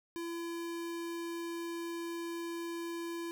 square tone, 338 Hz, E4, 43 cents sharp, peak -38 dBFS, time 0.16-3.31 s, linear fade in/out 0 ms, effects none

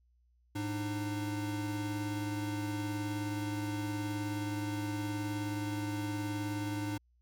square tone pair together, 106.6 / 300.7 Hz, G#2 / D4, +46 / +41 cents, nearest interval octave + tritone, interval 1795 cents, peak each -38 / -37 dBFS, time 0.55-6.98 s, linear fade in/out 10 ms, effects added 60 Hz sine -66 dBFS peak until 7.21 s

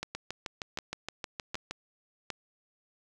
two click trains, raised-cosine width 0.2 ms, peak -18 / -17 dBFS, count 11 / 4, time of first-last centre 0.15-1.71 / 0.03-2.303 s, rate 6.41 / 1.32 Hz, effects 9-bit

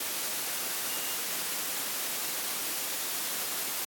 sine tone in noise, 2825 Hz, F7, 19 cents sharp, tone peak -43 dBFS, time 0.89-1.15 s, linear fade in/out 5 ms, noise white, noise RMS -33 dBFS, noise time 0-3.85 s, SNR -13 dB, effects high-pass 200 Hz 12 dB/octave + AAC 64 kbps

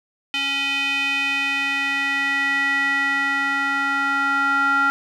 square tone with band-pass filter sweep, 277.2 Hz, C#4, in tune, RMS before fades -21 dBFS, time 0.34-4.9 s, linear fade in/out 0 ms, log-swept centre 2800 to 1400 Hz, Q 4.8, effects none

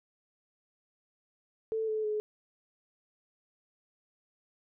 sine tone with pitch steps, 442.9 / 433.8 / 424.9 Hz, A4 / A4 / G#4, +11 / -25 / +40 cents, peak -29 dBFS, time 1.72-2.2 s, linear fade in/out 0 ms, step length 160 ms, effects none

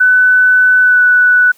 sine tone with pitch glide, 1500 to 1483.6 Hz, F#6 to F#6, +23 to +4 cents, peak -5 dBFS, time 0-1.52 s, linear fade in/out 10 ms, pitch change -19 cents, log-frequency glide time 0.82-1.02 s, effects white hiss -49 dBFS RMS until 1.57 s

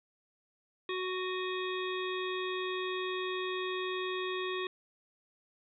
harmonic tone with a mistuned harmonic, 370.1 Hz, F#4, in tune, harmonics 1 / 3 / 5 / 7 / 9 / 10, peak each -35 / -40 / -42 / -43 / -45 / -45 dBFS, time 0.89-4.67 s, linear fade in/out 2 ms, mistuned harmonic 7, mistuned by -53 cents, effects none

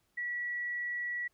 sine tone, 1938 Hz, B6, 33 cents flat, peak -33 dBFS, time 0.17-1.28 s, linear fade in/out 10 ms, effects pink hiss -75 dBFS RMS until 1.33 s

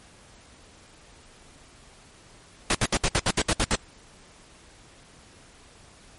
pink noise bursts, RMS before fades -22 dBFS, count 10, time 2.7-3.755 s, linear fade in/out 2 ms, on 47 ms, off 65 ms, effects pink hiss -52 dBFS RMS until 6.18 s + MP3 48 kbps

